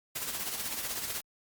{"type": "noise with tremolo", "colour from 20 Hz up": "white", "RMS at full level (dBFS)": -33, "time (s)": [0.15, 1.21], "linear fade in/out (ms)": 10, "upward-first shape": "triangle", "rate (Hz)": 16, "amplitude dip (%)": 60, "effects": ["Opus 48 kbps"]}